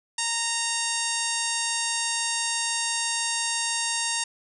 harmonic tone, 926 Hz, A#5, 12 cents flat, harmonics 1 / 2 / 3 / 4 / 5 / 6 / 7 / 8 / 9 / 10, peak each -34 / -34 / -34 / -34 / -34 / -34 / -34 / -34 / -34 / -34 dBFS, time 0.18-4.24 s, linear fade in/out 5 ms, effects none

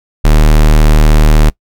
square tone, 38.16 Hz, D#1, 33 cents flat, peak -4 dBFS, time 0.24-1.5 s, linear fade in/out 10 ms, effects noise-tail reverb RT60 0.1 s tail -23 dB re dry

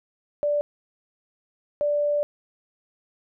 sine tone bursts at uneven times, 586 Hz, D5, 4 cents flat, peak -20 dBFS, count 2, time 0.43-0.61 / 1.81-2.23 s, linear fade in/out 0 ms, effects none

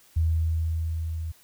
sine tone with level ramp, 81 Hz, E2, 30 cents flat, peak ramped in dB -19 to -29 dBFS, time 0.16-1.32 s, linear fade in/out 10 ms, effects white hiss -57 dBFS RMS until 1.43 s

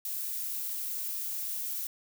violet noise, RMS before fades -35 dBFS, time 0.05-1.87 s, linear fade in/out 2 ms, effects none

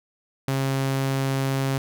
sawtooth tone, 135.1 Hz, C#3, 44 cents flat, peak -18 dBFS, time 0.48-1.78 s, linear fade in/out 2 ms, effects none

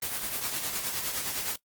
white noise with tremolo, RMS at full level -30 dBFS, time 0.02-1.56 s, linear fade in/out 5 ms, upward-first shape triangle, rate 9.7 Hz, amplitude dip 55%, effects noise-tail reverb RT60 0.1 s tail -19 dB re dry + Opus 24 kbps

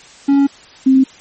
triangle / sine tone pair in turn, 279 / 264.2 Hz, C#4 / C4, +11 / +17 cents, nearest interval minor second, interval 94 cents, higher first, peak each -6 dBFS, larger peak neither, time 0.28-0.47 / 0.86-1.04 s, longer first, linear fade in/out 10 ms, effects white hiss -41 dBFS RMS until 1.2 s + MP3 32 kbps

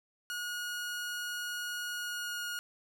sawtooth tone with pitch glide, 1445 to 1435 Hz, F#6 to F6, -41 to +47 cents, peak -32 dBFS, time 0.3-2.59 s, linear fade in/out 0 ms, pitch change -12 cents, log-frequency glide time 1.93-2.47 s, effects none

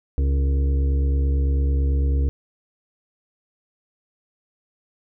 harmonic tone with a mistuned harmonic, 69 Hz, C#2, 7 cents flat, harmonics 1 / 2 / 4 / 5 / 6 / 7, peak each -17 / -30 / -33 / -41 / -42 / -37 dBFS, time 0.18-2.29 s, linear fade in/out 0 ms, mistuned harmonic 7, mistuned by -54 cents, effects none

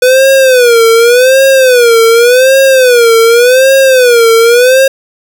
square tone with vibrato, 495.1 Hz, B4, 4 cents sharp, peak -3 dBFS, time 0.02-4.88 s, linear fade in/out 5 ms, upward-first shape sine, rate 0.87 Hz, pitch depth 150 cents each way, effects none

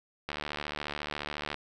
click train, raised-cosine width 0.3 ms, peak -18 dBFS, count 94, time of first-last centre 0.29-1.543 s, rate 74.2 Hz, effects none

